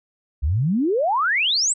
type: exponential sweep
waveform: sine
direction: up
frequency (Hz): 63.9 to 8372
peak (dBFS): -17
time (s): 0.42-1.74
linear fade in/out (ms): 20
effects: none